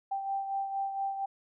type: beating tone pair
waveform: sine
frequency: 784 / 788.3 Hz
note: G5 / G5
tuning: 0 / +9 cents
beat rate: 4.3 Hz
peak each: -31 / -40 dBFS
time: 0.11-1.26 s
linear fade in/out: 10 ms
effects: none